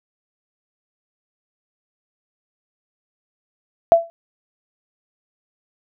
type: tone with exponential decay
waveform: sine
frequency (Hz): 671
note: E5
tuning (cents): +31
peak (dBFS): -3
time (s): 3.92-4.1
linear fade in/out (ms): 0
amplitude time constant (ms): 37
effects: none